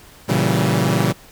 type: chord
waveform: sawtooth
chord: A# diminished seventh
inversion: none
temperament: equal with one note detuned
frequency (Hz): 116.54 / 138.59 / 164.81 / 192.19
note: A#2 / C#3 / E3 / G3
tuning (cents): 0 / 0 / 0 / -34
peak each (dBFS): -17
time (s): 0.28-1.13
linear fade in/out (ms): 20
effects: pink hiss -45 dBFS RMS until 1.31 s